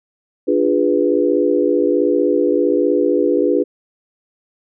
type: chord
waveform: sine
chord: D diminished seventh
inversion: none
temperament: equal with one note detuned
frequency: 293.7 / 349.2 / 410.5 / 493.9 Hz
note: D4 / F4 / Ab4 / Cb5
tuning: 0 / 0 / -20 / 0 cents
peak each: -18 dBFS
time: 0.47-3.64 s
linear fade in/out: 20 ms
effects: none